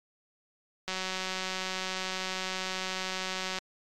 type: click train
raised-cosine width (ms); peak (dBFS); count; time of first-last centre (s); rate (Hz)
0.2; -16; 507; 0.88-3.586; 187
effects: MP3 96 kbps